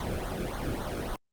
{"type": "noise with flanger", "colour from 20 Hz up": "brown", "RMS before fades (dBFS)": -33, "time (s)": [0, 1.16], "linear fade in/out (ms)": 2, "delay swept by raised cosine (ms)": [0.38, 1.07], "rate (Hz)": 3.6, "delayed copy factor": -0.7, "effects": ["Opus 48 kbps"]}